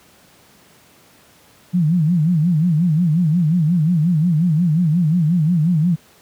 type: tone with vibrato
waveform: sine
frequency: 164.81 Hz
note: E3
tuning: in tune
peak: -12 dBFS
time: 1.73-5.96 s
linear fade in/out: 20 ms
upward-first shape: sine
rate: 5.6 Hz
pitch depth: 170 cents each way
effects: pink hiss -50 dBFS RMS until 6.21 s + high-pass 100 Hz 12 dB/octave